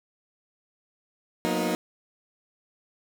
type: chord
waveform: 20% pulse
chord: B major seventh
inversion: second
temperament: equal with one note detuned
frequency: 181.09 / 233.1 / 246.9 / 311.1 Hz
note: F#3 / A#3 / B3 / D#4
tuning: -37 / 0 / 0 / 0 cents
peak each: -25 / -25 / -30 / -24 dBFS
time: 1.45-1.75 s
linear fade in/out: 0 ms
effects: none